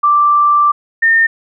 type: tone pair in turn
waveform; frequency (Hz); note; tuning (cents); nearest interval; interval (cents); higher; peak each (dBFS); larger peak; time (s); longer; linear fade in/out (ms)
sine; 1174.7 / 1819.1; D6 / A#6; 0 / -43; minor sixth; 757; second; -7; neither; 0.03-0.72 / 1.02-1.27; first; 10
effects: none